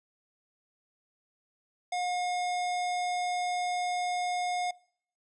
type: tone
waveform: square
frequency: 718 Hz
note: F5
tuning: 48 cents sharp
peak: -30 dBFS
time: 1.92-4.71 s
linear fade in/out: 5 ms
effects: noise-tail reverb RT60 0.6 s tail -24 dB re dry + resampled to 22050 Hz